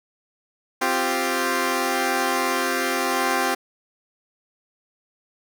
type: chord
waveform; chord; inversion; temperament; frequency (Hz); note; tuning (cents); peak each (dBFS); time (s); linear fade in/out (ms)
10% pulse; C suspended fourth; none; equal; 261.6 / 349.2 / 392; C4 / F4 / G4; 0 / 0 / 0; -17; 0.81-3.55; 10
effects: none